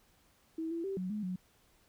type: tone with pitch steps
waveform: sine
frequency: 323.3 / 334.5 / 389 / 184.3 / 211.1 / 183.1 Hz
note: E4 / E4 / G4 / F#3 / G#3 / F#3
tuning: -34 / +25 / -13 / -7 / +29 / -18 cents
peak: -34 dBFS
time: 0.58-1.36 s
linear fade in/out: 5 ms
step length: 130 ms
effects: pink hiss -68 dBFS RMS until 1.88 s